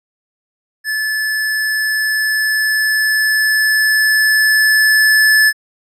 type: tone with level ramp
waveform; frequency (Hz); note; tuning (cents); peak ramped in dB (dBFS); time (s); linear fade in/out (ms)
square; 1735; A6; -25; -17 to -8; 0.84-5.53; 50
effects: resampled to 32000 Hz